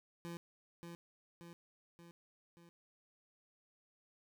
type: tone with echo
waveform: 25% pulse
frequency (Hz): 170.5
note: F3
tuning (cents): -41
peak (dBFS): -40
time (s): 0.25-0.37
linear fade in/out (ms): 0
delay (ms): 580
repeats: 4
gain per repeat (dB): -4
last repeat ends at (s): 2.69
effects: none